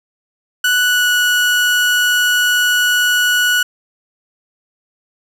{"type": "tone with pitch glide", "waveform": "30% pulse", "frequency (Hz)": [1480, 1468.9], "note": ["F#6", "F#6"], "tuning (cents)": [0, -13], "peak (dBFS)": -9, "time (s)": [0.64, 3.63], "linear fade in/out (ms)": 5, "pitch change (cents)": -13, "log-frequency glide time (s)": [0.81, 1.08], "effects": []}